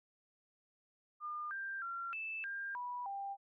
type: tone with pitch steps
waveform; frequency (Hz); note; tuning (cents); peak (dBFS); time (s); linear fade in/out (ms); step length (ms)
sine; 1208 / 1583 / 1372 / 2635 / 1599 / 980 / 793; D6 / G6 / F6 / E7 / G6 / B5 / G5; +48 / +17 / -31 / -1 / +34 / -14 / +20; -39; 1.2-3.37; 50; 310
effects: none